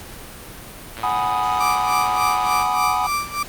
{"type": "click train", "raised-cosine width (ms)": 0.3, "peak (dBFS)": -17, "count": 188, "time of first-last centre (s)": [0.97, 2.625], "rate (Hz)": 113}
{"type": "chord", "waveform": "triangle", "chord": "G# minor seventh", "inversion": "third", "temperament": "equal", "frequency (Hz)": [740, 830.6, 987.8, 1244.5], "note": ["F#5", "G#5", "B5", "D#6"], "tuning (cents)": [0, 0, 0, 0], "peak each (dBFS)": -22, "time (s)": [1.03, 3.07], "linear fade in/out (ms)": 5}
{"type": "tone with tremolo", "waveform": "35% pulse", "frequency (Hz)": 1174.7, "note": "D6", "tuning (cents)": 0, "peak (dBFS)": -17, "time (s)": [1.6, 3.43], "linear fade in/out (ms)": 5, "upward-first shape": "sine", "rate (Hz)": 3.4, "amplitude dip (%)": 85}
{"effects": ["pink hiss -37 dBFS RMS until 3.48 s", "Opus 48 kbps"]}